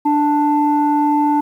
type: tone pair together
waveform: sine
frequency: 294.7 / 882.3 Hz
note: D4 / A5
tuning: +6 / +5 cents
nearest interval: octave + perfect fifth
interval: 1899 cents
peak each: -14 dBFS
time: 0.05-1.41 s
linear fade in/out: 10 ms
effects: tanh soft clip ceiling -6 dBFS + 8-bit